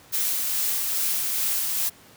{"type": "noise with tremolo", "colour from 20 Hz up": "blue", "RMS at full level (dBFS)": -24, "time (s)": [0.12, 1.9], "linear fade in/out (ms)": 20, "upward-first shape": "sine", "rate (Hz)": 2.4, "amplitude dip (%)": 25, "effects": ["pink hiss -51 dBFS RMS until 2.16 s", "high-pass 80 Hz 12 dB/octave"]}